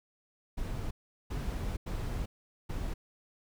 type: noise bursts at uneven times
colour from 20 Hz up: brown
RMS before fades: -35 dBFS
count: 4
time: 0.57-0.91 / 1.3-1.77 / 1.86-2.26 / 2.69-2.94 s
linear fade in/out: 10 ms
effects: none